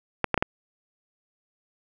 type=clicks; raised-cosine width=0.5 ms; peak=-6 dBFS; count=4; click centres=0.243 / 0.343 / 0.377 / 0.425 s; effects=none